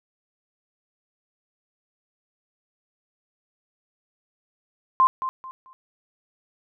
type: tone with echo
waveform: sine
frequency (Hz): 1046.5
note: C6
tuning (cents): 0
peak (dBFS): -13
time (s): 5-5.07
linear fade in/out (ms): 0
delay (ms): 220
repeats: 3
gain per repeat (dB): -11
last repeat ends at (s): 5.73
effects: none